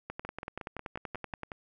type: two click trains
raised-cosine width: 0.5 ms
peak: -24 / -22 dBFS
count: 8 / 15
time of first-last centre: 0.25-1.518 / 0.1-1.433 s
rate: 5.52 / 10.5 Hz
effects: none